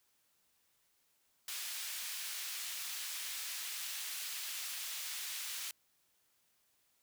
pink high-pass noise, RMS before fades -42 dBFS, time 1.48-5.71 s, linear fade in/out 2 ms, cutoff 2500 Hz, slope 12 dB/octave, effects white hiss -75 dBFS RMS until 7.02 s

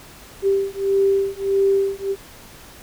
sine beating tone pair, 391.7 / 393.3 Hz, G4 / G4, -1 / +6 cents, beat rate 1.6 Hz, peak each -19 / -19 dBFS, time 0.42-2.16 s, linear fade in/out 50 ms, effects pink hiss -43 dBFS RMS until 2.82 s

